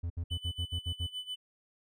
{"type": "tone bursts", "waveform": "triangle", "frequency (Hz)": 85.2, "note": "F2", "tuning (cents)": -42, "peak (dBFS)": -30, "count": 8, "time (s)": [0.03, 1.068], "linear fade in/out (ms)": 10, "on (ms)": 72, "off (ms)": 66}
{"type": "tone with tremolo", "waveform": "triangle", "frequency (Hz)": 3000, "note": "F#7", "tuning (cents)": 23, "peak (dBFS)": -33, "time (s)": [0.3, 1.36], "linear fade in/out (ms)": 20, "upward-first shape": "sine", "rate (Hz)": 7.1, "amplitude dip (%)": 85}
{"effects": []}